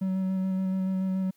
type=tone with vibrato; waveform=triangle; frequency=188.8 Hz; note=F#3; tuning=35 cents sharp; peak=-23 dBFS; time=0.01-1.31 s; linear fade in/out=10 ms; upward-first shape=square; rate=7 Hz; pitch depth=11 cents each way; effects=white hiss -68 dBFS RMS until 1.36 s